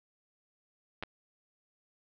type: clicks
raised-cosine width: 0.3 ms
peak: -21 dBFS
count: 2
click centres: 1.026 / 1.035 s
effects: low-pass 4000 Hz 12 dB/octave